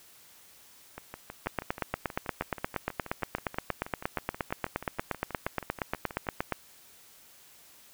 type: two click trains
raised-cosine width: 0.5 ms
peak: -24 / -13 dBFS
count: 34 / 44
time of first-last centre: 0.98-6.268 / 1.47-6.523 s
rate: 6.24 / 8.51 Hz
effects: white hiss -56 dBFS RMS until 7.93 s